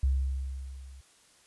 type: tone with level ramp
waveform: sine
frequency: 66.7 Hz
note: C2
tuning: 34 cents sharp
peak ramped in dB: -21 to -46 dBFS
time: 0.03-1.01 s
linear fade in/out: 5 ms
effects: white hiss -61 dBFS RMS until 1.46 s + resampled to 24000 Hz